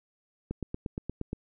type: click train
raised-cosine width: 3 ms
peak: -20 dBFS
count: 8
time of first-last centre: 0.51-1.331 s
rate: 8.53 Hz
effects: none